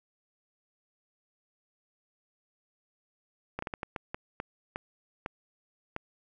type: slowing click train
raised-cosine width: 0.5 ms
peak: -19 dBFS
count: 11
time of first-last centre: 3.59-5.964 s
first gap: 34 ms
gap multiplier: 1.4
effects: none